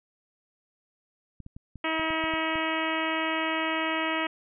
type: clicks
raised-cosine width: 5 ms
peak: -30 dBFS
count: 9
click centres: 1.403 / 1.464 / 1.565 / 1.757 / 1.996 / 2.105 / 2.24 / 2.338 / 2.556 s
type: harmonic tone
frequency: 320.1 Hz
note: D#4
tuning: 49 cents sharp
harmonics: 1 / 2 / 3 / 4 / 5 / 6 / 7 / 8 / 9 / 10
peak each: -32 / -34 / -34 / -34 / -39 / -34 / -35 / -37 / -37 / -42 dBFS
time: 1.84-4.27 s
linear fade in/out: 5 ms
effects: none